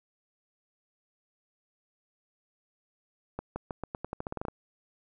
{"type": "accelerating click train", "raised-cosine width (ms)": 1, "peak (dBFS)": -20, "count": 14, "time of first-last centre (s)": [3.39, 4.484], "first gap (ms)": 170, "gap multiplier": 0.87, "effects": []}